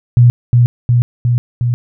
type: tone with echo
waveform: sine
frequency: 121 Hz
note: B2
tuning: 35 cents flat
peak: -3 dBFS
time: 0.17-0.3 s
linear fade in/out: 0 ms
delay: 360 ms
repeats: 4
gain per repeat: -2 dB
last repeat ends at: 1.74 s
effects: none